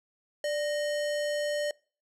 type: tone with sample-and-hold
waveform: sine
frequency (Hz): 589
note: D5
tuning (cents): +5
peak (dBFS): -27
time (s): 0.44-1.71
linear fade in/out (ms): 2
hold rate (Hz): 2450
effects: noise-tail reverb RT60 0.4 s tail -25 dB re dry + low-pass 9000 Hz 12 dB/octave